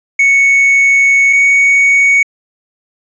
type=tone pair in turn; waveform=triangle; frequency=2217 / 2232 Hz; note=C#7 / C#7; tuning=0 / +11 cents; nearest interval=unison; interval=11 cents; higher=second; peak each=-4 dBFS; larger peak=neither; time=0.19-1.33 / 1.33-2.23 s; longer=first; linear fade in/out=5 ms; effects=resampled to 16000 Hz